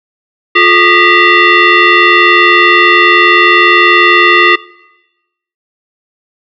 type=tone with frequency modulation; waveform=sine; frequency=354.2 Hz; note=F4; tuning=24 cents sharp; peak=-3 dBFS; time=0.55-4.56 s; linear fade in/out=10 ms; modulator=789 Hz; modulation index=3.4; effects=noise-tail reverb RT60 1.0 s tail -21 dB re dry

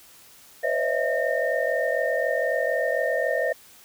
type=tone cluster; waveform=sine; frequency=501 / 548 / 620 / 664 / 1826 Hz; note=B4 / C#5 / D#5 / E5 / A#6; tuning=+25 / -20 / -6 / +12 / -36 cents; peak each=-28 dBFS; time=0.63-3.53 s; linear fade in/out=10 ms; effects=white hiss -51 dBFS RMS until 3.84 s

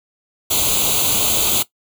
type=noise with comb filter; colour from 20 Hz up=white; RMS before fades=-17 dBFS; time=0.5-1.63 s; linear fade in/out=10 ms; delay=0.28 ms; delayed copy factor=+0.9; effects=noise-tail reverb RT60 0.1 s tail -17 dB re dry

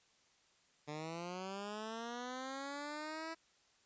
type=linear sweep; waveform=10% pulse; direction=up; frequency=146.83 to 329 Hz; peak=-34 dBFS; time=0.87-3.35 s; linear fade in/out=20 ms; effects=white hiss -71 dBFS RMS until 3.85 s + resampled to 16000 Hz

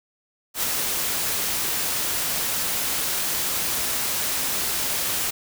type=noise with ADSR envelope; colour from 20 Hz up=white; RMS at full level=-22 dBFS; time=0.54-5.31 s; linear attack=91 ms; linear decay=7 ms; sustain=-3 dB; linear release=13 ms; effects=none

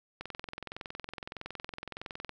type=click train; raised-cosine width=0.3 ms; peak=-23 dBFS; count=46; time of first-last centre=0.21-2.293 s; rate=21.6 Hz; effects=none

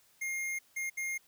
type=tone bursts at uneven times; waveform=square; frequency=2129 Hz; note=C7; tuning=30 cents sharp; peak=-34 dBFS; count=3; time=0.21-0.59 / 0.76-0.9 / 0.97-1.18 s; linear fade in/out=10 ms; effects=white hiss -66 dBFS RMS until 1.27 s

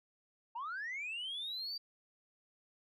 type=linear sweep; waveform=sine; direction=up; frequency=882 to 4699 Hz; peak=-37 dBFS; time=0.55-1.78 s; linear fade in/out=10 ms; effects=tanh soft clip ceiling -36 dBFS

